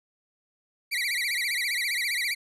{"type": "tone with vibrato", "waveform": "30% pulse", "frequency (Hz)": 2124, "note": "C7", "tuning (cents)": 25, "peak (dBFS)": -23, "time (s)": [0.91, 2.35], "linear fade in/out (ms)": 20, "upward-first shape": "sine", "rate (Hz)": 15, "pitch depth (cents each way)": 190, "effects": ["resampled to 32000 Hz"]}